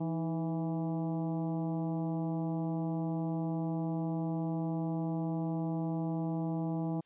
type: harmonic tone with a mistuned harmonic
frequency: 164.7 Hz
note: E3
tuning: 1 cent flat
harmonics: 1 / 2 / 3 / 4 / 5 / 6 / 7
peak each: -33 / -36 / -47 / -44 / -45 / -53 / -58 dBFS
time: 0-7.01 s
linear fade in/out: 10 ms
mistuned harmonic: 2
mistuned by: -58 cents
effects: white hiss -73 dBFS RMS until 7.05 s + resampled to 8000 Hz